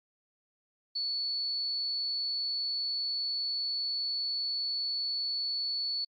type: tone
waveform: sine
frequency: 4435 Hz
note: C#8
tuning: in tune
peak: -30 dBFS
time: 0.95-6.05 s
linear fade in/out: 10 ms
effects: AAC 64 kbps